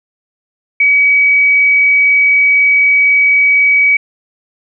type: tone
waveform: sine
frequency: 2271 Hz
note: C#7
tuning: 41 cents sharp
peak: -6 dBFS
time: 0.8-3.97 s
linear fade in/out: 5 ms
effects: none